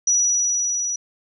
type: tone with level ramp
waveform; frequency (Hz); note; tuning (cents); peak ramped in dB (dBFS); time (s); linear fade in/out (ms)
sine; 5860; F#8; -18; -14 to -22; 0.07-0.96; 5
effects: none